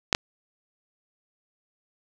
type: clicks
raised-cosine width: 0.2 ms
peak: -3 dBFS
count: 2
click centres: 0.128 / 0.149 s
effects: none